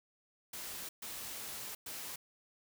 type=noise bursts at uneven times; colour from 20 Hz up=white; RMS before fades=-44 dBFS; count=3; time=0.53-0.89 / 1.02-1.75 / 1.86-2.16 s; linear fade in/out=5 ms; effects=none